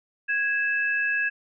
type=tone pair together; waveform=sine; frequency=1655.8 / 2622 Hz; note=G#6 / E7; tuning=-6 / -10 cents; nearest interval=minor sixth; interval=796 cents; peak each=-23 / -28 dBFS; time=0.28-1.3 s; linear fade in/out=20 ms; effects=none